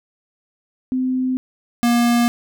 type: tone pair in turn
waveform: sine / square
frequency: 257 / 237.9 Hz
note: C4 / A#3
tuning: -31 / +35 cents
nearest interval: minor second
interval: 134 cents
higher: first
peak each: -17 / -14 dBFS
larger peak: second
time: 0.92-1.37 / 1.83-2.28 s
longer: neither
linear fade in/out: 0 ms
effects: none